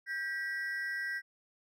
triangle ring-modulated tone, 1760 Hz, A6, in tune, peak -29 dBFS, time 0.06-1.22 s, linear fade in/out 50 ms, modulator 172 Hz, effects none

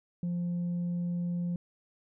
sine tone, 174.61 Hz, F3, in tune, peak -27 dBFS, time 0.23-1.56 s, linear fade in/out 2 ms, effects tanh soft clip ceiling -28 dBFS

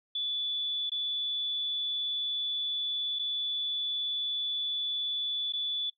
sine tone with dropouts, 3459 Hz, A7, 30 cents flat, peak -29 dBFS, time 0.15-5.9 s, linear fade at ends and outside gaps 5 ms, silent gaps 0.897-0.917 / 3.189-3.193 / 5.524-5.534 s, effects noise-tail reverb RT60 0.1 s tail -18 dB re dry

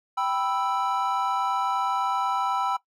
triangle chord, E minor, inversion first, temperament equal, 784 / 987.8 / 1318.5 Hz, G5 / B5 / E6, 0 / 0 / 0 cents, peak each -26 dBFS, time 0.17-2.77 s, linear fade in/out 10 ms, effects noise-tail reverb RT60 0.1 s tail -17 dB re dry

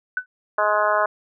sine tone with exponential decay, 1500 Hz, F#6, 23 cents sharp, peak -16 dBFS, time 0.17-0.26 s, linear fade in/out 2 ms, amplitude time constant 18 ms
harmonic tone, 210.1 Hz, G#3, 20 cents sharp, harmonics 2 / 3 / 4 / 5 / 6 / 7 / 8, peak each -32 / -21 / -27 / -22 / -25 / -25 / -31 dBFS, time 0.58-1.06 s, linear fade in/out 5 ms
effects none

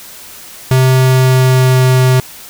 square tone with pitch glide, 130 to 128.8 Hz, C3 to C3, -11 to -27 cents, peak -7 dBFS, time 0.71-2.2 s, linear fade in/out 2 ms, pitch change -16 cents, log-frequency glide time 0.9-1.9 s, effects white hiss -33 dBFS RMS until 2.49 s

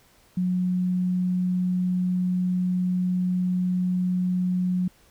sine tone, 181.6 Hz, F#3, 32 cents flat, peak -21 dBFS, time 0.37-4.88 s, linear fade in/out 5 ms, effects pink hiss -58 dBFS RMS until 5.1 s

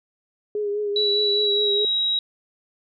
sine tone with vibrato, 413.3 Hz, G#4, 8 cents flat, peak -22 dBFS, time 0.55-1.85 s, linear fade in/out 2 ms, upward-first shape triangle, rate 4.9 Hz, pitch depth 40 cents each way
sine tone with pitch glide, 3930 to 3838 Hz, B7 to A#7, -9 to +50 cents, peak -19 dBFS, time 0.96-2.19 s, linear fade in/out 2 ms, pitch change -41 cents, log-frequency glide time 1.34-1.78 s
effects none

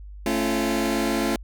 sawtooth chord, A augmented, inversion none, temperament just, 220 / 275 / 343.8 Hz, A3 / C#4 / E#4, 0 / -14 / -27 cents, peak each -22 / -22 / -22 dBFS, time 0.26-1.36 s, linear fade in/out 2 ms, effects added 50 Hz sine -37 dBFS peak until 1.43 s

